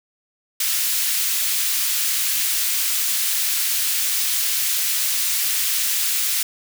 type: high-pass noise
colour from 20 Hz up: white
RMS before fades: -21 dBFS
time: 0.6-6.43 s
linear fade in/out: 5 ms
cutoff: 2100 Hz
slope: 12 dB/octave
effects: none